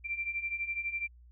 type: beating tone pair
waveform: sine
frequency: 2349 / 2361 Hz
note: D7 / D7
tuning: 0 / +9 cents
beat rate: 12 Hz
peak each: -38 / -34 dBFS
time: 0.04-1.08 s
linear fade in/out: 20 ms
effects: added 60 Hz sine -53 dBFS peak until 1.31 s